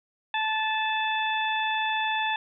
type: harmonic tone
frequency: 873 Hz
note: A5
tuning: 14 cents flat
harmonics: 1 / 2 / 3 / 4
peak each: -27 / -30 / -32 / -33 dBFS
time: 0.34-2.36 s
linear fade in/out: 2 ms
effects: none